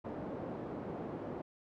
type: band-pass noise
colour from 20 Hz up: pink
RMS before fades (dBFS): -42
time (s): 0.04-1.42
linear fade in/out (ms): 10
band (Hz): 190 to 620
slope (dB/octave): 12
effects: none